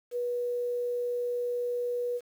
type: tone with quantisation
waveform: sine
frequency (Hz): 486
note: B4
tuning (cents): -28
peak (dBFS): -28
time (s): 0.11-2.21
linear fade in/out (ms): 50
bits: 9
effects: none